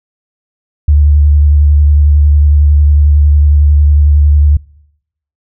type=tone with vibrato; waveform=sine; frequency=73.42 Hz; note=D2; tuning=in tune; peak=-3 dBFS; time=0.88-4.57 s; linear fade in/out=5 ms; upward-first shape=sine; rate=11 Hz; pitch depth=27 cents each way; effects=noise-tail reverb RT60 0.8 s tail -25 dB re dry